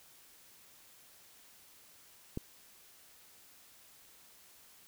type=click; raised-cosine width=3 ms; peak=-23 dBFS; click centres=2.374 s; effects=white hiss -60 dBFS RMS until 4.87 s